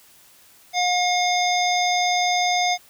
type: harmonic tone with a mistuned harmonic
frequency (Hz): 718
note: F5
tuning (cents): +48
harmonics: 1 / 3 / 5 / 7 / 9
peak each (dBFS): -20 / -25 / -27 / -28 / -30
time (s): 0.73-2.78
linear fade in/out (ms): 50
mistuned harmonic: 9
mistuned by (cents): -31
effects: white hiss -52 dBFS RMS until 2.89 s